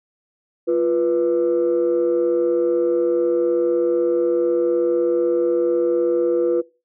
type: tone pair together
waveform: sine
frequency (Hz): 347.6 / 491.6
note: F4 / B4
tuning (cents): -8 / -8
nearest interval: tritone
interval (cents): 600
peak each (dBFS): -17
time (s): 0.67-6.62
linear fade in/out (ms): 20
effects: noise-tail reverb RT60 0.3 s tail -21 dB re dry + tanh soft clip ceiling -11 dBFS